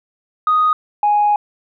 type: tone pair in turn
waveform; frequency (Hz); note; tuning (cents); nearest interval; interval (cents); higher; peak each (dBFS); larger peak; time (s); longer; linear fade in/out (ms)
sine; 1244.5 / 830.6; D#6 / G#5; 0 / 0; perfect fifth; 700; first; -10; neither; 0.47-0.73 / 1.03-1.36; second; 2
effects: tanh soft clip ceiling -7 dBFS